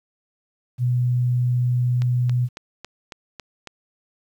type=tone; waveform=sine; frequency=123.47 Hz; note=B2; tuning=in tune; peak=-17 dBFS; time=0.78-2.49 s; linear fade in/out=50 ms
type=click train; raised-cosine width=0.2 ms; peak=-18 dBFS; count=7; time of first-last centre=2.02-3.673 s; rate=3.63 Hz
effects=9-bit